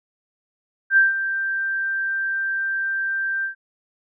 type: tone with ADSR envelope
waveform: sine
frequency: 1574 Hz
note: G6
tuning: 7 cents sharp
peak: -10 dBFS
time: 0.9-3.55 s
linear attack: 69 ms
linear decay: 160 ms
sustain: -11 dB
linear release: 110 ms
effects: none